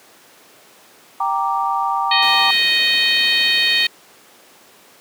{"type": "chord", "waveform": "sine", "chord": "G minor", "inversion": "none", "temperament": "equal", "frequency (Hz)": [784, 932.3, 1174.7], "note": ["G5", "Bb5", "D6"], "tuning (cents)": [0, 0, 0], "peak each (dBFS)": -21, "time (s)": [1.2, 2.51], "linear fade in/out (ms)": 5}
{"type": "harmonic tone", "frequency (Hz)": 623, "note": "D#5", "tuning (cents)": 2, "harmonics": [3, 4, 5, 6, 7], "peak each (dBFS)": [-20, -20, -20, -20, -20], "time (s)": [2.11, 3.87], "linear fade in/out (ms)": 5}
{"type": "noise", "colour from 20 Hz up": "pink", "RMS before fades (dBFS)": -32, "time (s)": [2.22, 3.87], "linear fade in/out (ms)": 5}
{"effects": ["pink hiss -47 dBFS RMS until 5 s", "high-pass 300 Hz 12 dB/octave"]}